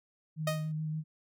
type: tone with vibrato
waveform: sine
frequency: 155.56 Hz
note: D#3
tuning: in tune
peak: -32 dBFS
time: 0.36-1.04 s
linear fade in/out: 50 ms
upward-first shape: square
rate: 7 Hz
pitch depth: 13 cents each way
type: tone with exponential decay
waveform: sawtooth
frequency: 622.3 Hz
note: D#5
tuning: in tune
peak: -23 dBFS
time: 0.47-0.72 s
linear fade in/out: 5 ms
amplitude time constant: 54 ms
effects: none